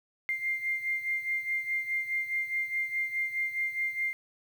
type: beating tone pair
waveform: sine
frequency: 2100 / 2104.8 Hz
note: C7 / C7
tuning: +6 / +10 cents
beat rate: 4.8 Hz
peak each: -30 / -35 dBFS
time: 0.29-4.13 s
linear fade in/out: 0 ms
effects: 9-bit